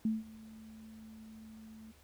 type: tone with ADSR envelope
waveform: sine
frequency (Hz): 220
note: A3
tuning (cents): 0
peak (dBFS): -27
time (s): 0.05-1.92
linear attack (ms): 3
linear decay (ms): 180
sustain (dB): -22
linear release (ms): 12
effects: added 76 Hz sine -64 dBFS peak until 2.03 s + pink hiss -64 dBFS RMS until 2.03 s